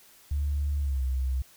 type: tone with pitch glide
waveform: sine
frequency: 72.1 to 64.98 Hz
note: D2 to C2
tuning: -31 to -11 cents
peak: -24 dBFS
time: 0.31-1.42 s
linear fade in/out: 5 ms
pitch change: -180 cents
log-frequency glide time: 0.8-1.03 s
effects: tanh soft clip ceiling -20 dBFS + white hiss -56 dBFS RMS until 1.56 s